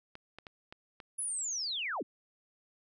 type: clicks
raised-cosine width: 0.3 ms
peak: -30 dBFS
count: 5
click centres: 0.154 / 0.386 / 0.468 / 0.725 / 1.002 s
type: linear sweep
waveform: sine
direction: down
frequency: 10548 to 154.1 Hz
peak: -33 dBFS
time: 1.18-2.03 s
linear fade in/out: 10 ms
effects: none